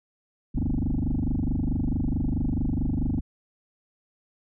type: tone with frequency modulation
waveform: sine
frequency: 101 Hz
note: G#2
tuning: 48 cents flat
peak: -21 dBFS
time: 0.54-3.21 s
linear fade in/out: 20 ms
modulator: 24.6 Hz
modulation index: 7.6
effects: tanh soft clip ceiling -20 dBFS